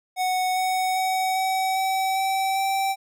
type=tone with pitch steps; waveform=square; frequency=740 / 746 / 752.1 / 758.2 / 764.3 / 770.5 / 776.8 Hz; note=F#5 / F#5 / F#5 / F#5 / G5 / G5 / G5; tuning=0 / +14 / +28 / +42 / -44 / -30 / -16 cents; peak=-22 dBFS; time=0.16-2.96 s; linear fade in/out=50 ms; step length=400 ms; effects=none